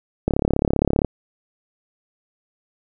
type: click train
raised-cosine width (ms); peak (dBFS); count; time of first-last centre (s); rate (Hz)
2; -4; 28; 0.28-1.047; 35.2
effects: none